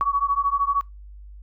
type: beating tone pair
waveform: sine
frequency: 1120 / 1133 Hz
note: C#6 / C#6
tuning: +18 / +37 cents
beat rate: 13 Hz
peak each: -22 dBFS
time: 0.01-0.81 s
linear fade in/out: 0 ms
effects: noise-tail reverb RT60 0.2 s tail -22 dB re dry + added 50 Hz sine -39 dBFS peak until 1.42 s